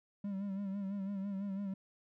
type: tone with vibrato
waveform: triangle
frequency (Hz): 197.2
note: G3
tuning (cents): +11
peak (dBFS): -34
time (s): 0.24-1.74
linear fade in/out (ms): 5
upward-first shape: sine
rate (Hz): 6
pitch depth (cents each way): 57
effects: none